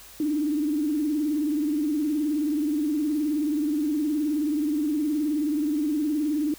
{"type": "tone with vibrato", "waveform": "sine", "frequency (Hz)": 299.7, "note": "D4", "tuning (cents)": 35, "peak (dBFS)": -22, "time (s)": [0.2, 6.54], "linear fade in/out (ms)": 2, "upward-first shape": "sine", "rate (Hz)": 19, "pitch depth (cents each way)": 90, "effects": ["added 50 Hz sine -56 dBFS peak until 6.58 s", "white hiss -47 dBFS RMS until 6.58 s"]}